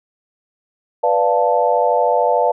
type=chord; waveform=sine; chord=B half-diminished seventh; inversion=none; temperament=equal; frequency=493.9 / 587.3 / 698.5 / 880 Hz; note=B4 / D5 / F5 / A5; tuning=0 / 0 / 0 / 0 cents; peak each=-18 dBFS; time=1.03-2.52 s; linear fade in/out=10 ms; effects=none